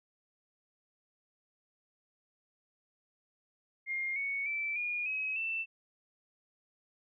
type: tone with pitch steps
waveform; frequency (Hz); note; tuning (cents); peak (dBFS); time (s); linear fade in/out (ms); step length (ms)
sine; 2123 / 2222 / 2326 / 2434 / 2548 / 2667; C7 / C#7 / D7 / D#7 / D#7 / E7; +25 / +4 / -17 / -39 / +41 / +20; -32; 3.86-5.66; 50; 300
effects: none